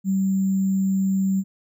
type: tone with sample-and-hold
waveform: sine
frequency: 192.3 Hz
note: G3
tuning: 33 cents flat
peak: -18 dBFS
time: 0.04-1.44 s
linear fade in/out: 50 ms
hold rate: 7350 Hz
effects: none